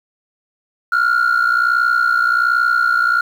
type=tone pair together; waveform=sine; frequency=1376 / 1437.3 Hz; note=F6 / F6; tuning=-26 / +49 cents; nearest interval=minor second; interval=75 cents; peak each=-13 dBFS; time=0.92-3.21 s; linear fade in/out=5 ms; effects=tanh soft clip ceiling -9 dBFS + 7-bit